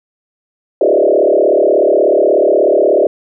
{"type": "tone with frequency modulation", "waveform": "sine", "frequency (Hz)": 493.9, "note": "B4", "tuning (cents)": 0, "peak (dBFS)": -7, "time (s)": [0.81, 3.07], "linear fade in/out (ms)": 2, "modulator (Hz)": 36.5, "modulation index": 3.9, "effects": []}